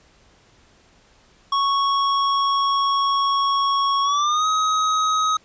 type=tone with pitch glide; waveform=square; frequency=1108.7 to 1266.2 Hz; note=C#6 to D#6; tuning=0 to +30 cents; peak=-18 dBFS; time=1.52-5.37 s; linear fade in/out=5 ms; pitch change=+230 cents; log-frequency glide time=4.03-4.46 s; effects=pink hiss -55 dBFS RMS until 5.44 s + resampled to 16000 Hz